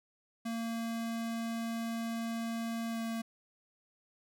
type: tone with pitch glide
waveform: square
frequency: 229.1 to 227.4 Hz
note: A#3 to A#3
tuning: -30 to -43 cents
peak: -35 dBFS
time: 0.45-3.22 s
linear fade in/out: 10 ms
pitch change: -13 cents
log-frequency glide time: 2.9-2.99 s
effects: none